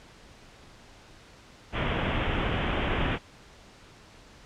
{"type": "low-pass noise", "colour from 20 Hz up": "pink", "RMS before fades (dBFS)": -28, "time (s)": [1.72, 3.19], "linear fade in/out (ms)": 50, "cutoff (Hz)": 3400, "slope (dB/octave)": 96, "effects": ["pink hiss -52 dBFS RMS until 4.45 s", "low-pass 6000 Hz 12 dB/octave"]}